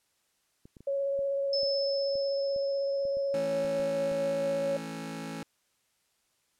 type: clicks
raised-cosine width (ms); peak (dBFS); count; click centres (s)
3; -37; 12; 0.655 / 0.768 / 0.806 / 1.191 / 1.632 / 2.155 / 2.562 / 3.053 / 3.17 / 3.649 / 3.799 / 4.117
type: tone with vibrato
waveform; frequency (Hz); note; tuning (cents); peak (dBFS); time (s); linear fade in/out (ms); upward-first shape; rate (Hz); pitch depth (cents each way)
sine; 554.4; C#5; 0; -27; 0.87-4.77; 5; square; 16; 9
type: tone with exponential decay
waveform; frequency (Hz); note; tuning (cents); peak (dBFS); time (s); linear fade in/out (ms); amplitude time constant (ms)
sine; 5240; E8; -11; -28; 1.53-4.29; 2; 600
type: chord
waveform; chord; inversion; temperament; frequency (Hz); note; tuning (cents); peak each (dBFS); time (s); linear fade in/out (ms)
sawtooth; A major; second; just; 165 / 220 / 275; E3 / A3 / C#4; +2 / 0 / -14; -37; 3.34-5.43; 2
effects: white hiss -73 dBFS RMS until 6.59 s + low-pass 11000 Hz 12 dB/octave